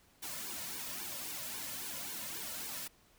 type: noise with flanger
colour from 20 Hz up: white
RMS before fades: -42 dBFS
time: 0.22-2.88 s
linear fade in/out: 10 ms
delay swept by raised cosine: 1.5 to 2.6 ms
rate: 3.7 Hz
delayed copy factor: -0.9
effects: pink hiss -66 dBFS RMS until 3.18 s